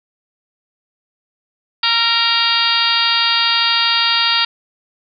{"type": "harmonic tone with a mistuned harmonic", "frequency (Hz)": 466.2, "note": "A#4", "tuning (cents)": 0, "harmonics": [2, 3, 4, 5, 6, 7, 8, 9, 10], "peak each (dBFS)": [-24, -21, -23, -25, -20, -22, -19, -24, -19], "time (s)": [1.83, 4.45], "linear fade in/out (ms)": 5, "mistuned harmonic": 3, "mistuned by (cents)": -31, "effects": []}